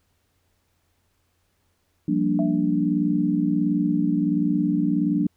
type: chord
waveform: sine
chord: G minor seventh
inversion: third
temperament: equal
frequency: 174.61 / 196 / 233.1 / 293.7 Hz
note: F3 / G3 / Bb3 / D4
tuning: 0 / 0 / 0 / 0 cents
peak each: -25 / -26 / -26 / -22 dBFS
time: 2.08-5.27 s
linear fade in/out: 5 ms
type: tone with exponential decay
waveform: sine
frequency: 660 Hz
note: E5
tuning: 2 cents sharp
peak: -25 dBFS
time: 2.39-2.74 s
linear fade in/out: 1 ms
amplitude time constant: 76 ms
effects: added 87 Hz sine -70 dBFS peak until 5.36 s + pink hiss -70 dBFS RMS until 5.36 s